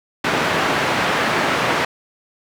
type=band-pass noise; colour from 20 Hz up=white; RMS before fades=-19 dBFS; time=0.24-1.85 s; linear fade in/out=5 ms; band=130 to 1800 Hz; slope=12 dB/octave; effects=none